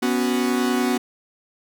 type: chord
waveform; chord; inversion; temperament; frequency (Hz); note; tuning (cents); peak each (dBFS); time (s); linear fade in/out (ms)
45% pulse; B suspended second; none; equal; 246.9 / 277.2 / 370; B3 / C#4 / F#4; 0 / 0 / 0; -21 / -26 / -25; 0.02-0.98; 10
effects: none